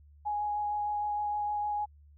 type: tone with vibrato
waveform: sine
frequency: 832 Hz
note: G#5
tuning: 3 cents sharp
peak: -29 dBFS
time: 0.25-1.86 s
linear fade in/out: 20 ms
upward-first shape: sine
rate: 6.5 Hz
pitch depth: 10 cents each way
effects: added 73 Hz sine -54 dBFS peak until 2.17 s